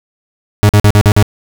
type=tone bursts; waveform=40% pulse; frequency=103.83 Hz; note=G#2; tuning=in tune; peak=-3 dBFS; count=6; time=0.63-1.226 s; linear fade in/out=0 ms; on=61 ms; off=46 ms; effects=none